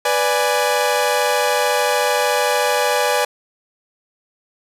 sawtooth chord, G# diminished, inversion first, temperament equal, 493.9 / 587.3 / 830.6 Hz, B4 / D5 / G#5, 0 / 0 / 0 cents, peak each -16 dBFS, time 0.05-3.25 s, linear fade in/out 5 ms, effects resampled to 32000 Hz + 7-bit

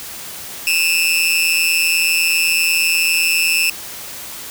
sawtooth tone with amplitude modulation, 2637 Hz, E7, in tune, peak -6 dBFS, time 0.67-3.7 s, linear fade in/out 2 ms, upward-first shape sine, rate 168 Hz, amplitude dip 95%, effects white hiss -31 dBFS RMS until 4.5 s

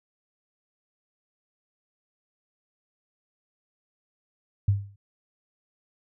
sine tone with exponential decay, 100 Hz, G2, 35 cents sharp, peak -15 dBFS, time 4.68-4.96 s, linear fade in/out 5 ms, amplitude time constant 60 ms, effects none

